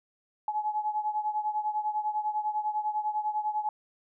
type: beating tone pair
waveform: sine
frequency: 847 / 857 Hz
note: G#5 / A5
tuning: +34 / -46 cents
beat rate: 10 Hz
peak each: -29 / -33 dBFS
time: 0.48-3.69 s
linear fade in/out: 2 ms
effects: none